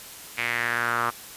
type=tone with band-pass filter sweep; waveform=sawtooth; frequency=118.6 Hz; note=A#2; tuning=30 cents sharp; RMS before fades=-26 dBFS; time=0.37-1.11 s; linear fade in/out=20 ms; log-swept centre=2300 to 1200 Hz; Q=4.4; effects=white hiss -42 dBFS RMS until 1.36 s + resampled to 32000 Hz